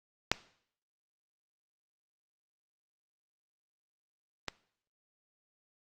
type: clicks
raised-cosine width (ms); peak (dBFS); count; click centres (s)
0.2; -6 / -16; 2; 0.316 / 4.483
effects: noise-tail reverb RT60 0.6 s tail -19 dB re dry + Opus 48 kbps